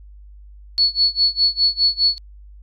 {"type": "tone with tremolo", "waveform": "sine", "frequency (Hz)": 4408, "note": "C#8", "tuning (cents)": -11, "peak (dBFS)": -11, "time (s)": [0.78, 2.18], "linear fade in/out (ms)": 0, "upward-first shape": "sine", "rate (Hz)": 4.9, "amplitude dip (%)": 95, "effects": ["added 50 Hz sine -39 dBFS peak until 2.62 s", "AAC 48 kbps"]}